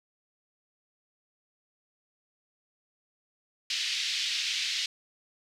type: band-pass noise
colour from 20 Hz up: white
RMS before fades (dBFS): -31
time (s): 3.7-4.86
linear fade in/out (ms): 2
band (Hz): 2300 to 4900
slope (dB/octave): 24
effects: none